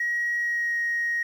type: tone with pitch glide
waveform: sine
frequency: 1901 to 1879.2 Hz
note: A#6 to A#6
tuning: +33 to +13 cents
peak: -22 dBFS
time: 0-1.23 s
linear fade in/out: 5 ms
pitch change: -20 cents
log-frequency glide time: 0.38-0.78 s
effects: tanh soft clip ceiling -20 dBFS + 9-bit